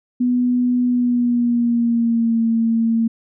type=tone with pitch glide; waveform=sine; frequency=246.9 to 227.7 Hz; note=B3 to A#3; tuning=0 to -40 cents; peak=-14 dBFS; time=0.2-3.08 s; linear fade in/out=10 ms; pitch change=-140 cents; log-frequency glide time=0.85-2.42 s; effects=none